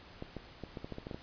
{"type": "clicks", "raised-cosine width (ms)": 2, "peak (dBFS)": -27, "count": 10, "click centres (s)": [0.224, 0.367, 0.637, 0.772, 0.845, 0.923, 0.984, 1.069, 1.112, 1.145], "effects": ["pink hiss -54 dBFS RMS until 1.22 s", "resampled to 11025 Hz"]}